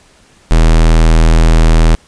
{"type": "tone", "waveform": "square", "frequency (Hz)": 40.5, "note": "E1", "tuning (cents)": -30, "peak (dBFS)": -5, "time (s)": [0.51, 1.95], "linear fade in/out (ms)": 0, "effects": ["pink hiss -46 dBFS RMS until 2.07 s", "resampled to 22050 Hz"]}